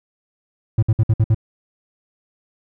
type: tone bursts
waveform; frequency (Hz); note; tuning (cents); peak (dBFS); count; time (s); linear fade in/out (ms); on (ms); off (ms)
triangle; 110; A2; 0; -9; 6; 0.78-1.346; 5; 46; 58
effects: none